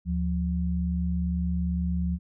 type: tone pair together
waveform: sine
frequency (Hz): 74.46 / 176.8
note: D2 / F3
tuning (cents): +24 / +22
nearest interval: octave + minor third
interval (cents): 1498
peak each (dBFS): -27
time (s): 0.05-2.19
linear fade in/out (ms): 50
effects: none